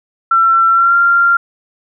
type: tone with pitch glide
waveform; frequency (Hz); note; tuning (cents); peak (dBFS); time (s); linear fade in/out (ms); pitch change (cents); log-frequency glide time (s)
sine; 1348 to 1386.7; E6 to F6; +38 to -13; -7; 0.31-1.37; 5; +49; 0.71-0.96
effects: none